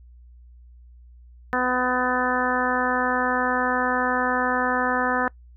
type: harmonic tone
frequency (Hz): 251.4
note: B3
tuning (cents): +31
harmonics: 1 / 2 / 3 / 4 / 5 / 6 / 7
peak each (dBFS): -28 / -28 / -28 / -28 / -28 / -28 / -28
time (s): 1.53-5.28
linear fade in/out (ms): 0
effects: noise-tail reverb RT60 0.1 s tail -24 dB re dry + added 60 Hz sine -45 dBFS peak until 5.56 s